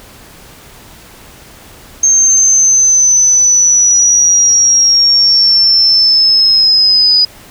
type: linear sweep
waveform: sine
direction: down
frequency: 6380 to 4950 Hz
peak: -5 dBFS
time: 2.03-7.25 s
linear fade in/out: 5 ms
effects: pink hiss -37 dBFS RMS until 7.5 s